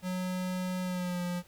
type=tone with pitch glide; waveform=square; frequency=183.4 to 176.95 Hz; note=F#3 to F3; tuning=-15 to +23 cents; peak=-32 dBFS; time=0.02-1.43 s; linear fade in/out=50 ms; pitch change=-62 cents; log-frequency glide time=0.82-1.22 s; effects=pink hiss -60 dBFS RMS until 1.47 s